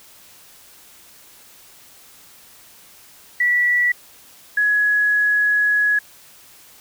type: tone pair in turn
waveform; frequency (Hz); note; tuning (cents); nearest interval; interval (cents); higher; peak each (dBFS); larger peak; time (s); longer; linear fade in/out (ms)
sine; 1951 / 1680; B6 / G#6; -22 / +19; minor third; 259; first; -14; neither; 3.4-3.92 / 4.57-5.99; second; 5
effects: white hiss -47 dBFS RMS until 6.8 s